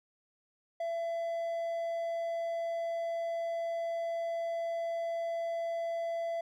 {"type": "tone", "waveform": "triangle", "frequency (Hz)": 671, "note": "E5", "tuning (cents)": 31, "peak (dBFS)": -30, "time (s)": [0.8, 6.41], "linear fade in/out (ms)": 5, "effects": []}